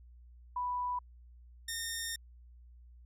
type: tone pair in turn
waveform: sine / 10% pulse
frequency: 987.8 / 1830.6 Hz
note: B5 / A#6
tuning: 0 / -32 cents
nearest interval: major seventh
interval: 1068 cents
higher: second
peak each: -32 / -27 dBFS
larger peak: second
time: 0.56-0.99 / 1.68-2.16 s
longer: second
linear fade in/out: 5 ms
effects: added 60 Hz sine -53 dBFS peak until 3.05 s